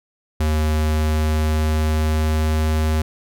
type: tone with pitch glide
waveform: square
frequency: 77.2 to 78.01 Hz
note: D#2 to D#2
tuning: -13 to +5 cents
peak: -17 dBFS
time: 0.4-3.02 s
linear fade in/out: 5 ms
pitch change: +18 cents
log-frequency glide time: 0.71-2.7 s
effects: none